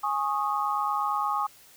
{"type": "chord", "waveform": "sine", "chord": "Ab suspended fourth", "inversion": "none", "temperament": "equal with one note detuned", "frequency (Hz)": [830.6, 1096, 1244.5], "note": ["Ab5", "Db6", "Eb6"], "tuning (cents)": [0, -20, 0], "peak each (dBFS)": -29, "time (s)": [0.03, 1.47], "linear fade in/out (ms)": 10, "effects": ["white hiss -54 dBFS RMS until 1.76 s"]}